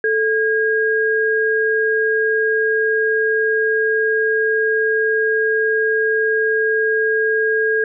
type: tone pair together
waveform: sine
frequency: 439.1 / 1630.3 Hz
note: A4 / G#6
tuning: -4 / -33 cents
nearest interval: octave + major seventh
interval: 2271 cents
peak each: -17 dBFS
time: 0.04-7.84 s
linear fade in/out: 2 ms
effects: none